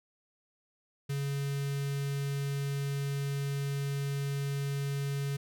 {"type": "tone with notch filter", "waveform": "square", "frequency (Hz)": 140, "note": "C#3", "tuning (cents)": 18, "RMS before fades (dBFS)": -33, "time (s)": [1.09, 5.37], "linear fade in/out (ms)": 10, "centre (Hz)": 830, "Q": 0.76, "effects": []}